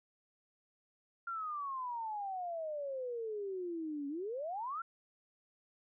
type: exponential two-way sweep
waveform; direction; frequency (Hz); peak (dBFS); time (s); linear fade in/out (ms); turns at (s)
sine; down then up; 1396.9 to 277.2 to 1396.9; -37; 1.27-4.82; 5; 4.08
effects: none